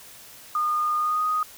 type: tone with pitch glide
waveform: sine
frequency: 1221 to 1245.2 Hz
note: D#6 to D#6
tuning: -33 to +1 cents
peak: -21 dBFS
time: 0.55-1.43 s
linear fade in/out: 2 ms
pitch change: +34 cents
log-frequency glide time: 0.97-1.24 s
effects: white hiss -46 dBFS RMS until 1.57 s